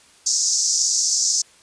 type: band-pass noise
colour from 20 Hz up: white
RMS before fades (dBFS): -20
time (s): 0.26-1.42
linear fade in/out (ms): 5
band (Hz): 5200 to 7000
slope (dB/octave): 48
effects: white hiss -52 dBFS RMS until 1.62 s + resampled to 22050 Hz